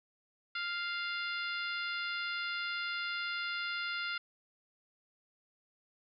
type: harmonic tone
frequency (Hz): 698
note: F5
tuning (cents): -1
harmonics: 2 / 3 / 4 / 5 / 6 / 7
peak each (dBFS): -37 / -41 / -43 / -45 / -47 / -48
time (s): 0.55-4.18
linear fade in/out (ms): 5
effects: none